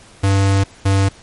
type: tone pair in turn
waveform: square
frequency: 98 / 97.64 Hz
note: G2 / G2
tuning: 0 / -6 cents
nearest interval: unison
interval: 6 cents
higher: first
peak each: -12 dBFS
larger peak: neither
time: 0.23-0.64 / 0.85-1.09 s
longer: first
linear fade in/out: 10 ms
effects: pink hiss -44 dBFS RMS until 1.22 s + MP3 48 kbps